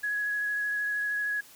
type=tone with vibrato; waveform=sine; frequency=1675 Hz; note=G#6; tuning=14 cents sharp; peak=-27 dBFS; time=0.03-1.41 s; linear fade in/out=10 ms; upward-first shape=triangle; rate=13 Hz; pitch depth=13 cents each way; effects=white hiss -53 dBFS RMS until 1.55 s